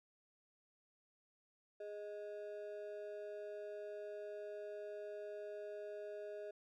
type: ring-modulated tone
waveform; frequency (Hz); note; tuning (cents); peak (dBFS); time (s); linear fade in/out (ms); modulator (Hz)
triangle; 519; C5; -14; -40; 1.8-6.51; 5; 105
effects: none